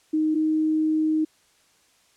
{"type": "tone pair in turn", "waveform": "sine", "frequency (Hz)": [311.1, 312.4], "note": ["D#4", "D#4"], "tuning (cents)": [0, 7], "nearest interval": "unison", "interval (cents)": 7, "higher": "second", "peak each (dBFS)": -19, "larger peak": "neither", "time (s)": [[0.13, 0.35], [0.35, 1.25]], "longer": "second", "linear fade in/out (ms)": 10, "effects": ["white hiss -61 dBFS RMS until 2.16 s", "low-pass 9000 Hz 12 dB/octave"]}